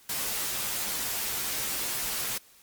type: noise with comb filter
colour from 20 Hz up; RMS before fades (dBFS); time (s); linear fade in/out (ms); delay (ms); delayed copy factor
white; -31; 0.09-2.38; 5; 12; -0.6
effects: white hiss -57 dBFS RMS until 2.62 s + MP3 96 kbps